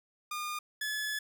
sawtooth tone pair in turn, 1214 / 1713.7 Hz, D#6 / A6, -43 / -46 cents, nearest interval tritone, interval 597 cents, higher second, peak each -31 / -29 dBFS, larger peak second, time 0.31-0.59 / 0.81-1.19 s, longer second, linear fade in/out 5 ms, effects none

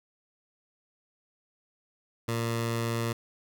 15% pulse tone with notch filter, 115.6 Hz, A#2, 14 cents flat, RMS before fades -30 dBFS, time 2.28-3.13 s, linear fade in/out 5 ms, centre 280 Hz, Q 2, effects none

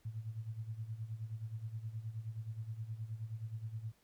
sine tone with tremolo, 111.1 Hz, A2, 17 cents sharp, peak -37 dBFS, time 0.05-3.92 s, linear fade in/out 5 ms, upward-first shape sine, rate 9.5 Hz, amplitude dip 75%, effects pink hiss -72 dBFS RMS until 4.03 s

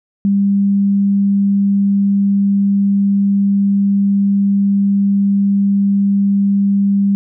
sine tone, 199.1 Hz, G3, 27 cents sharp, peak -10 dBFS, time 0.25-7.15 s, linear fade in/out 0 ms, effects none

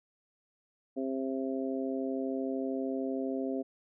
harmonic tone, 133 Hz, C3, 29 cents sharp, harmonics 2 / 3 / 4 / 5, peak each -33 / -37 / -39 / -41 dBFS, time 0.96-3.63 s, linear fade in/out 20 ms, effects none

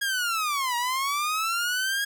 sawtooth linear two-way sweep, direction down then up, 1650 to 945 to 1650 Hz, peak -21 dBFS, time 0.01-2.05 s, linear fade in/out 10 ms, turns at 0.76 s, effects none

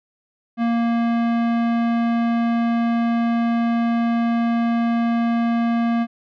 sine tone with tanh clipping, 233.1 Hz, A#3, in tune, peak -19 dBFS, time 0.57-6.07 s, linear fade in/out 50 ms, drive 18 dB, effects none

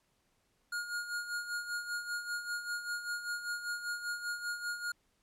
square tone with tremolo, 1428 Hz, F6, 38 cents sharp, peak -34 dBFS, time 0.72-4.92 s, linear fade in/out 5 ms, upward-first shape sine, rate 5.1 Hz, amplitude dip 65%, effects pink hiss -75 dBFS RMS until 5.22 s + low-pass 12000 Hz 12 dB/octave

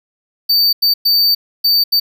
square tone bursts at uneven times, 4594 Hz, D8, 39 cents flat, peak -10 dBFS, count 5, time 0.49-0.73 / 0.82-0.94 / 1.05-1.35 / 1.64-1.84 / 1.92-2 s, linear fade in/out 10 ms, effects none

